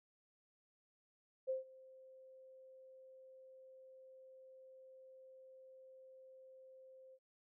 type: tone with ADSR envelope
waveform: sine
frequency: 523.3 Hz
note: C5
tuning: in tune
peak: -34 dBFS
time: 1.47-7.19 s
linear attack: 27 ms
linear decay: 140 ms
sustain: -23 dB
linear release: 54 ms
effects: none